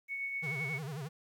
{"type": "tone with tremolo", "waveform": "sine", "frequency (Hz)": 2217, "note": "C#7", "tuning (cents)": 0, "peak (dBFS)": -33, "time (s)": [0.08, 0.8], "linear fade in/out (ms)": 50, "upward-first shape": "triangle", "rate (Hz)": 7.8, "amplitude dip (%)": 40}
{"type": "tone with vibrato", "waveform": "square", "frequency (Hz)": 146.3, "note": "D3", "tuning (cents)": -6, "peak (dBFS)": -39, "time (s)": [0.42, 1.09], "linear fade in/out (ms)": 20, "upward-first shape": "sine", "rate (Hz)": 11, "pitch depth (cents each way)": 190}
{"effects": ["11-bit"]}